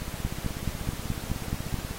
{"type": "two click trains", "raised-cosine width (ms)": 5, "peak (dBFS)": [-15, -22], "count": [8, 32], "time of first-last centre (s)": [[0.25, 1.743], [0.02, 1.91]], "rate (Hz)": [4.69, 16.4], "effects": ["pink hiss -40 dBFS RMS until 1.98 s", "AAC 48 kbps"]}